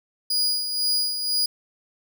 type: tone with tremolo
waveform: 40% pulse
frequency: 4900 Hz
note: D#8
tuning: 27 cents flat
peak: -18 dBFS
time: 0.3-1.46 s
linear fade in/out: 5 ms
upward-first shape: sine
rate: 2 Hz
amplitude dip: 55%
effects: none